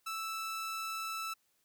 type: tone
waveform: sawtooth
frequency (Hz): 1318.5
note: E6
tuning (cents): 0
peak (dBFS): -33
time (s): 0.06-1.34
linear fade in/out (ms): 10
effects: white hiss -75 dBFS RMS until 1.64 s